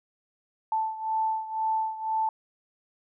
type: beating tone pair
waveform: sine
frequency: 880 / 882 Hz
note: A5 / A5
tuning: 0 / +4 cents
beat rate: 2 Hz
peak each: -27 / -31 dBFS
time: 0.72-2.29 s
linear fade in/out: 2 ms
effects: none